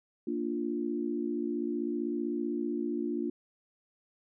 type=chord; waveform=sine; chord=Bb major; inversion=none; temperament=equal; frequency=233.1 / 293.7 / 349.2 Hz; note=Bb3 / D4 / F4; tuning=0 / 0 / 0 cents; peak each=-35 / -34 / -34 dBFS; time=0.27-3.3 s; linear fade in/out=5 ms; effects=none